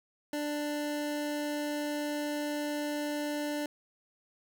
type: tone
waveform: 25% pulse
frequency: 295.2 Hz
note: D4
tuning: 9 cents sharp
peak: -28 dBFS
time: 0.33-3.66 s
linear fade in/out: 2 ms
effects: none